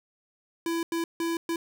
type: tone bursts at uneven times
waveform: square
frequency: 333.7 Hz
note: E4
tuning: 21 cents sharp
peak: -27 dBFS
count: 4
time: 0.66-0.83 / 0.92-1.04 / 1.2-1.37 / 1.49-1.56 s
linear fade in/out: 2 ms
effects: none